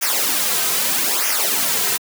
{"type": "noise with flanger", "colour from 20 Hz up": "white", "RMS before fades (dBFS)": -19, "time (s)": [0.01, 1.98], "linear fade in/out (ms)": 20, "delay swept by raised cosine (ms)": [0.24, 3.54], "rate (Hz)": 0.79, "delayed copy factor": -0.7, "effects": ["high-pass 200 Hz 12 dB/octave"]}